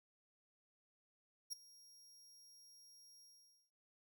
sawtooth tone with ADSR envelope, 5600 Hz, F8, 4 cents sharp, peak -37 dBFS, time 1.5-3.71 s, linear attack 26 ms, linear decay 10 ms, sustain -22 dB, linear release 490 ms, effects noise-tail reverb RT60 0.3 s tail -23 dB re dry

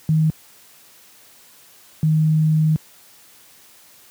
sine tone pair in turn, 157.2 / 156.2 Hz, D#3 / D#3, +18 / +7 cents, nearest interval unison, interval 11 cents, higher first, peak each -13 dBFS, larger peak neither, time 0.09-0.3 / 2.03-2.76 s, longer second, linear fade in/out 0 ms, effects white hiss -49 dBFS RMS until 4.1 s + high-pass 80 Hz 12 dB/octave

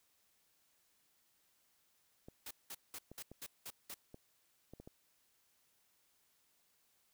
clicks, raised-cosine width 2 ms, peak -38 dBFS, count 7, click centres 2.285 / 3.116 / 3.316 / 4.144 / 4.736 / 4.8 / 4.875 s
white noise bursts, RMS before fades -47 dBFS, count 7, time 2.46-3.943 s, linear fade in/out 5 ms, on 49 ms, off 190 ms
effects white hiss -75 dBFS RMS until 7.13 s

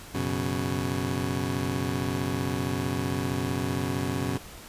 20% pulse chord, F# suspended fourth, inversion none, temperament just, 92.5 / 123.33 / 138.75 Hz, F#2 / B2 / C#3, 0 / -2 / +2 cents, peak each -27 dBFS, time 0.14-4.38 s, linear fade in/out 10 ms, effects pink hiss -45 dBFS RMS until 4.68 s + resampled to 32000 Hz

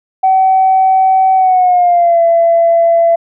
sine tone with pitch glide, 760 to 673.2 Hz, F#5 to E5, +46 to +36 cents, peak -5 dBFS, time 0.23-3.16 s, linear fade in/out 10 ms, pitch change -210 cents, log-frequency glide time 1.35-2.21 s, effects tanh soft clip ceiling -1 dBFS

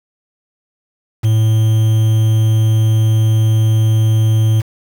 triangle tone with quantisation, 110 Hz, A2, in tune, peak -7 dBFS, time 1.23-4.62 s, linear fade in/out 20 ms, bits 5, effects none

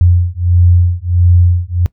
sine beating tone pair, 87.31 / 88.81 Hz, F2 / F2, 0 / +30 cents, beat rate 1.5 Hz, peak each -10 dBFS, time 0.01-1.86 s, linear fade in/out 0 ms, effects noise-tail reverb RT60 0.1 s tail -19 dB re dry

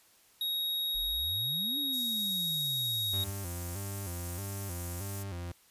square tone, 3776 Hz, A#7, 22 cents sharp, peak -31 dBFS, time 0.41-3.24 s, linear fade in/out 2 ms
sine exponential two-way sweep, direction up then down, 32.7 to 293.7 to 84.4 Hz, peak -39 dBFS, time 0.94-3.31 s, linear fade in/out 20 ms, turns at 1.78 s
white high-pass noise, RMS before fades -43 dBFS, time 1.92-5.24 s, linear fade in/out 20 ms, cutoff 5800 Hz, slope 24 dB/octave
40% pulse tone with vibrato, 92.8 Hz, F#2, 6 cents sharp, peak -36 dBFS, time 3.13-5.52 s, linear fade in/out 5 ms, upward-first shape square, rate 1.6 Hz, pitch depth 110 cents each way
effects white hiss -63 dBFS RMS until 5.7 s + resampled to 32000 Hz

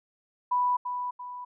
sine tone with echo, 987.8 Hz, B5, in tune, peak -22 dBFS, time 0.51-0.77 s, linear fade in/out 10 ms, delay 340 ms, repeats 2, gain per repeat -7 dB, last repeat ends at 1.45 s, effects none

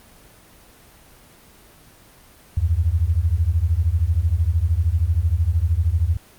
sine beating tone pair, 76.7 / 89.7 Hz, D#2 / F2, -24 / +47 cents, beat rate 13 Hz, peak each -19 dBFS, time 2.57-6.17 s, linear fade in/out 5 ms, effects pink hiss -49 dBFS RMS until 6.38 s + Opus 24 kbps

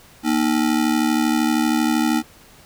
square ring-modulated tone, 272.7 Hz, C#4, 28 cents flat, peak -14 dBFS, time 0.23-2.23 s, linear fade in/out 50 ms, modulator 36.4 Hz, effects pink hiss -48 dBFS RMS until 2.65 s

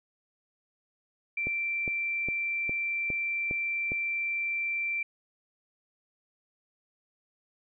sine tone, 2349 Hz, D7, in tune, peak -28 dBFS, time 1.37-5.03 s, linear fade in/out 5 ms
click train, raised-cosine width 2 ms, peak -23 dBFS, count 7, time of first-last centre 1.47-3.919 s, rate 2.45 Hz
effects none

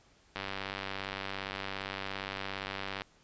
click train, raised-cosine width 0.3 ms, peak -20 dBFS, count 260, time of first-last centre 0.36-3.019 s, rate 97.4 Hz, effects pink hiss -64 dBFS RMS until 3.23 s + resampled to 16000 Hz

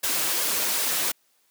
white noise with flanger, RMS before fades -25 dBFS, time 0.03-1.12 s, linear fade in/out 10 ms, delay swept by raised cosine 1.8 to 6.5 ms, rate 2.6 Hz, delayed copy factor +0.65, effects white hiss -66 dBFS RMS until 1.5 s + high-pass 200 Hz 12 dB/octave

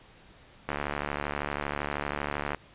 click train, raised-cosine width 0.5 ms, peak -15 dBFS, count 136, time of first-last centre 0.69-2.547 s, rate 72.7 Hz, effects pink hiss -55 dBFS RMS until 2.74 s + resampled to 8000 Hz

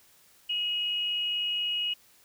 sine tone pair together, 2546 / 2902 Hz, D#7 / F#7, +39 / -34 cents, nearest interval major second, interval 227 cents, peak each -39 / -27 dBFS, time 0.49-1.94 s, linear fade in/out 10 ms, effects white hiss -60 dBFS RMS until 2.24 s

